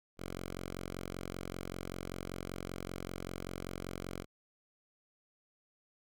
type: tone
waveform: 5% pulse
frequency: 45.17 Hz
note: F#1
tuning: 41 cents flat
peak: -29 dBFS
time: 0.17-4.26 s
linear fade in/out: 50 ms
effects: none